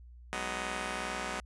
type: chord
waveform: 5% pulse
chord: G# minor seventh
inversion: third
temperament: just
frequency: 186.89 / 207.7 / 249.2 / 311.5 Hz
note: F#3 / G#3 / B3 / D#4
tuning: +18 / 0 / +16 / +2 cents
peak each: -29 / -30 / -29 / -34 dBFS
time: 0.33-1.4 s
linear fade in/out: 0 ms
effects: added 60 Hz sine -49 dBFS peak until 1.45 s + resampled to 24000 Hz